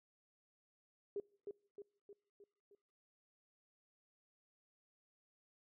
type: tone with echo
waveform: sine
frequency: 405.1 Hz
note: G#4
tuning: 43 cents flat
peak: -38 dBFS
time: 1.16-1.2 s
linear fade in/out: 2 ms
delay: 310 ms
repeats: 5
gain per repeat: -5 dB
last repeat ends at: 2.75 s
effects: noise-tail reverb RT60 0.7 s tail -26 dB re dry